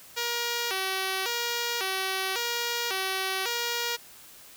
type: tone with vibrato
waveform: 5% pulse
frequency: 425 Hz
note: G#4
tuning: 40 cents sharp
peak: -16 dBFS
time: 0.16-3.97 s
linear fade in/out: 20 ms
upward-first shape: square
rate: 0.91 Hz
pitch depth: 190 cents each way
effects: white hiss -50 dBFS RMS until 4.56 s